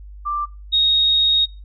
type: tone pair in turn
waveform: sine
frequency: 1180 / 3746 Hz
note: D6 / A#7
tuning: +8 / +8 cents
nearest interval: octave + minor sixth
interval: 2000 cents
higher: second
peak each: -20 / -13 dBFS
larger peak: second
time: 0.25-0.46 / 0.72-1.46 s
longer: second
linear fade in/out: 20 ms
effects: noise-tail reverb RT60 0.3 s tail -21 dB re dry + added 50 Hz sine -35 dBFS peak until 1.64 s